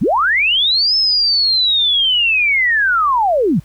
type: linear two-way sweep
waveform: sine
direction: up then down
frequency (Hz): 126.4 to 5274 to 126.4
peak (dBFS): -11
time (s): 0.01-3.6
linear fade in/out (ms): 10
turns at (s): 0.96
effects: added 54 Hz sine -42 dBFS peak until 3.64 s + pink hiss -51 dBFS RMS until 3.64 s